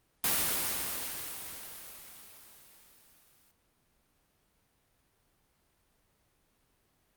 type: noise with exponential decay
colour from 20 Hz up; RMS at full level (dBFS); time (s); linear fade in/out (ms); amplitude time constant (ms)
white; -27; 0.24-3.51; 1; 710
effects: pink hiss -72 dBFS RMS until 7.16 s + Opus 32 kbps